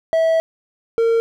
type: tone pair in turn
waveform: triangle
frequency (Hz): 651 / 458.2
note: E5 / A#4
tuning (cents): -22 / -30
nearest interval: tritone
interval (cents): 608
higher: first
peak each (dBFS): -11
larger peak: neither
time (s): 0.13-0.4 / 0.98-1.2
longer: first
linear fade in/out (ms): 0
effects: none